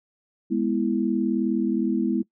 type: chord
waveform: sine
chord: E major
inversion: first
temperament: equal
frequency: 207.7 / 246.9 / 329.6 Hz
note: G#3 / B3 / E4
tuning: 0 / 0 / 0 cents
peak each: -25 dBFS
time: 0.5-2.23 s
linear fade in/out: 20 ms
effects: noise-tail reverb RT60 0.1 s tail -21 dB re dry